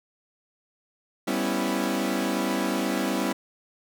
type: chord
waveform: sawtooth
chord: C# half-diminished seventh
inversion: second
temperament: equal with one note detuned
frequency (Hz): 196 / 246.9 / 275.1 / 329.6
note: G3 / B3 / C#4 / E4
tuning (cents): 0 / 0 / -13 / 0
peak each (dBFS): -26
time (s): 1.27-3.33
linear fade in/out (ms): 10
effects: none